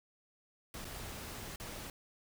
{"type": "noise with dropouts", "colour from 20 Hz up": "pink", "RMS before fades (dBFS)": -45, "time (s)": [0.74, 1.9], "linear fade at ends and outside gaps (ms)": 2, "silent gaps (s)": [[0.846, 0.851], [1.56, 1.599]], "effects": []}